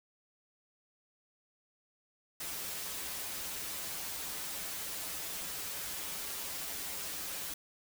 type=noise with comb filter; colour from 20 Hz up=white; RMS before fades=-40 dBFS; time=2.4-7.54 s; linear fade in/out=5 ms; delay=8.3 ms; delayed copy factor=-0.8; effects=none